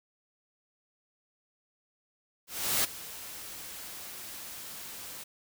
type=noise with ADSR envelope; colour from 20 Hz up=white; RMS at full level=-26 dBFS; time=2.47-5.24 s; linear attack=370 ms; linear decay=15 ms; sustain=-17 dB; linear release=10 ms; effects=none